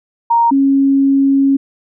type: tone pair in turn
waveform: sine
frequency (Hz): 932.3 / 274.1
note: A#5 / C#4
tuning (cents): 0 / -19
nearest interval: octave + major sixth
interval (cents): 2119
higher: first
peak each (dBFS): -8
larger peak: neither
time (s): 0.3-0.51 / 0.51-1.57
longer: second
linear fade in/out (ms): 10
effects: none